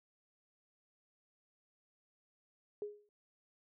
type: tone with exponential decay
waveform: sine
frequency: 415.3 Hz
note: G#4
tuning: in tune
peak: -35 dBFS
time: 2.82-3.09 s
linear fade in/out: 1 ms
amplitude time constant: 57 ms
effects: none